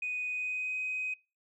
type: tone with pitch glide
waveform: sine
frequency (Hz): 2489 to 2514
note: D#7 to D#7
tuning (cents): 0 to +17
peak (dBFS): -31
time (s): 0.02-1.14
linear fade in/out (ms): 5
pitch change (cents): +17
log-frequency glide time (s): 0.27-0.77
effects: noise-tail reverb RT60 0.3 s tail -26 dB re dry + tanh soft clip ceiling -27 dBFS